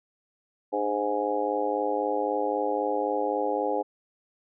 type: harmonic tone with a mistuned harmonic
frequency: 103.83 Hz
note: G#2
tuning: in tune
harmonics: 3 / 4 / 5 / 6 / 7 / 8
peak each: -33 / -31 / -29 / -36 / -34 / -30 dBFS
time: 0.72-3.83 s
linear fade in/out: 20 ms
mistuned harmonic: 3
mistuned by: -50 cents
effects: none